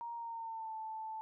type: tone with pitch glide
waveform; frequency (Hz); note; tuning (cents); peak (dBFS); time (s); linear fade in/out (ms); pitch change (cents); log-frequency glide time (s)
sine; 937 to 879.3; A#5 to A5; +9 to -1; -40; 0.01-1.21; 0; -110; 0.15-0.75
effects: none